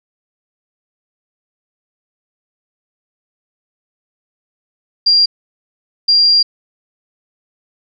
sine tone bursts at uneven times, 4772 Hz, D8, 27 cents sharp, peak -7 dBFS, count 2, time 5.06-5.26 / 6.08-6.43 s, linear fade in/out 10 ms, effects none

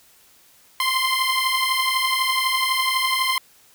15% pulse beating tone pair, 1037 / 1049 Hz, C6 / C6, -16 / +4 cents, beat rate 12 Hz, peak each -16 / -15 dBFS, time 0.8-3.38 s, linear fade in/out 2 ms, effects white hiss -54 dBFS RMS until 3.74 s

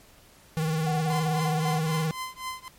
square tone with vibrato, 158.6 Hz, D#3, 33 cents sharp, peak -25 dBFS, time 0.57-2.11 s, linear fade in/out 0 ms, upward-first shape sine, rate 19 Hz, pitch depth 52 cents each way
sine tone bursts, 744 Hz, F#5, 9 cents sharp, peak -29 dBFS, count 5, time 0.86-1.794 s, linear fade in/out 10 ms, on 150 ms, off 46 ms
sawtooth tone with tremolo, 1031 Hz, C6, 26 cents flat, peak -26 dBFS, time 1.1-2.68 s, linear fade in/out 0 ms, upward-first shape triangle, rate 3.8 Hz, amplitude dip 100%
effects pink hiss -55 dBFS RMS until 2.78 s + MP3 64 kbps

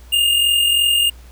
square tone pair together, 2821 / 2864 Hz, F7 / F7, +17 / +43 cents, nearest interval unison, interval 26 cents, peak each -14 / -23 dBFS, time 0.12-1.1 s, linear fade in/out 10 ms, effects added 60 Hz sine -38 dBFS peak until 1.31 s + pink hiss -49 dBFS RMS until 1.31 s

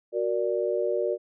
sine chord, Gb augmented, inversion none, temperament equal with one note detuned, 370 / 468.1 / 587.3 Hz, Gb4 / Bb4 / D5, 0 / +7 / 0 cents, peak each -28 dBFS, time 0.12-1.18 s, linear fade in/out 50 ms, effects none

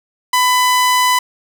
sawtooth tone, 1000 Hz, B5, 21 cents sharp, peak -7 dBFS, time 0.33-1.19 s, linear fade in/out 5 ms, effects none

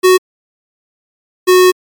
square tone pair in turn, 370 / 366.6 Hz, F#4 / F#4, 0 / -16 cents, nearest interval unison, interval 16 cents, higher first, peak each -5 dBFS, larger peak neither, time 0.03-0.18 / 1.47-1.72 s, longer second, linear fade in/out 20 ms, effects MP3 96 kbps

